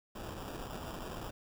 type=noise with sample-and-hold; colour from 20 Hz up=pink; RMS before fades=-43 dBFS; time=0.15-1.31 s; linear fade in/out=10 ms; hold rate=2100 Hz; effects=none